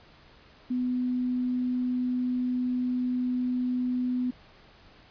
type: tone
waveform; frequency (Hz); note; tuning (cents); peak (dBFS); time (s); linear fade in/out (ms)
sine; 250; B3; +21; -25; 0.7-4.31; 10
effects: pink hiss -55 dBFS RMS until 5.1 s + resampled to 11025 Hz